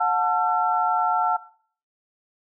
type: tone cluster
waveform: sine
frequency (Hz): 726 / 882 / 1352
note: F#5 / A5 / E6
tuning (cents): -33 / +4 / +43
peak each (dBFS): -23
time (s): 0-1.37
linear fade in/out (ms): 10
effects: noise-tail reverb RT60 0.5 s tail -18 dB re dry